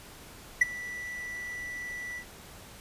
triangle tone with ADSR envelope, 1965 Hz, B6, 9 cents flat, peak -13 dBFS, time 0.61-2.25 s, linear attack 7 ms, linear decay 20 ms, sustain -21 dB, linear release 80 ms, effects pink hiss -49 dBFS RMS until 2.8 s + resampled to 32000 Hz

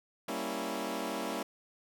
15% pulse chord, G diminished seventh, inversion none, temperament equal, 196 / 233.1 / 277.2 / 329.6 Hz, G3 / Bb3 / Db4 / Fb4, 0 / 0 / 0 / 0 cents, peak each -35 / -33 / -33 / -33 dBFS, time 0.28-1.43 s, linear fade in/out 5 ms, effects none

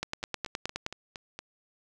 two click trains, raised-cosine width 0.2 ms, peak -22 / -14 dBFS, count 6 / 9, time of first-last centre 0.23-1.39 / 0.03-0.864 s, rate 4.31 / 9.59 Hz, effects none

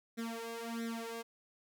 sawtooth tone with flanger, 230 Hz, A#3, 23 cents flat, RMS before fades -41 dBFS, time 0.17-1.23 s, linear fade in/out 20 ms, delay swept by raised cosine 0.52 to 2.52 ms, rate 1.5 Hz, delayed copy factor +0.95, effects none

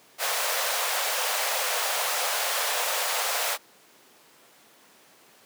pink high-pass noise, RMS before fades -27 dBFS, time 0.18-3.58 s, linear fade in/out 50 ms, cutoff 500 Hz, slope 48 dB/octave, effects pink hiss -55 dBFS RMS until 5.45 s + high-pass 300 Hz 12 dB/octave

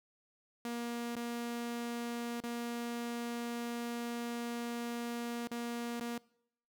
sawtooth tone with dropouts, 236.8 Hz, A#3, 27 cents sharp, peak -33 dBFS, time 0.65-6.18 s, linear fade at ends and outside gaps 2 ms, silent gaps 1.155-1.163 / 2.404-2.437 / 5.473-5.513 / 5.999-6.009 s, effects noise-tail reverb RT60 0.7 s tail -23 dB re dry

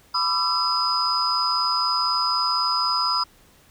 sine tone cluster, 998 / 1180 / 1338 / 4982 Hz, B5 / D6 / E6 / D#8, +18 / +8 / +25 / +1 cents, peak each -25 / -29 / -25 / -22 dBFS, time 0.14-3.24 s, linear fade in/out 10 ms, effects tanh soft clip ceiling -11 dBFS + pink hiss -55 dBFS RMS until 3.7 s

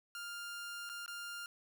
sawtooth tone with dropouts, 1400 Hz, F6, 4 cents sharp, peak -39 dBFS, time 0.15-1.46 s, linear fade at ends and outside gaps 1 ms, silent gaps 0.892-0.897 / 1.061-1.079 s, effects 12-bit

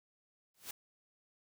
white noise with exponential growth, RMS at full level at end -39 dBFS, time 0.54-0.71 s, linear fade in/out 5 ms, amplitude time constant 35 ms, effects none

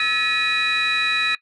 sine tone cluster, 1300 / 1719 / 1913 / 2478 / 3920 Hz, E6 / A6 / A#6 / D#7 / B7, -24 / -41 / +44 / -8 / -14 cents, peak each -26 / -24 / -27 / -20 / -23 dBFS, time 0-1.35 s, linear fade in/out 2 ms, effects noise-tail reverb RT60 0.1 s tail -19 dB re dry + tanh soft clip ceiling -12 dBFS

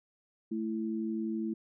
sine tone pair together, 220 / 331.8 Hz, A3 / E4, 0 / +11 cents, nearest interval perfect fifth, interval 711 cents, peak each -33 / -35 dBFS, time 0.51-1.54 s, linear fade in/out 10 ms, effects none

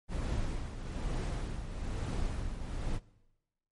brown noise with tremolo, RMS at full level -32 dBFS, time 0.08-3 s, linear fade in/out 50 ms, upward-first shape triangle, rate 1.1 Hz, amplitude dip 65%, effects noise-tail reverb RT60 1.0 s tail -21 dB re dry + MP3 48 kbps

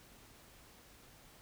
silence, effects pink hiss -60 dBFS RMS until 1.41 s

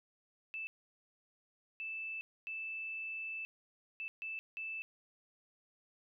sine tone bursts at uneven times, 2637 Hz, E7, in tune, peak -39 dBFS, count 6, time 0.54-0.67 / 1.8-2.21 / 2.47-3.45 / 4-4.08 / 4.22-4.39 / 4.57-4.82 s, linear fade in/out 0 ms, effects none

